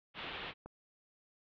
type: low-pass noise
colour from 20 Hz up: white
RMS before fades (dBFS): -44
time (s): 0.14-0.54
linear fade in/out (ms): 50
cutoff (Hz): 3600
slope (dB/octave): 48
type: clicks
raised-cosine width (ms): 1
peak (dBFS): -34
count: 2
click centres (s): 0.447 / 0.66
effects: none